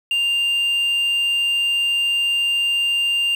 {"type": "tone with quantisation", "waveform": "triangle", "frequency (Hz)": 2794, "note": "F7", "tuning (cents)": 0, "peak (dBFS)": -15, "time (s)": [0.11, 3.35], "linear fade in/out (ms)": 2, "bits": 7, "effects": []}